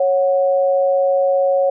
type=tone pair together; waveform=sine; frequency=551 / 736 Hz; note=C#5 / F#5; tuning=-11 / -9 cents; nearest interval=perfect fourth; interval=502 cents; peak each=-13 / -21 dBFS; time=0-1.7 s; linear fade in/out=5 ms; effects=none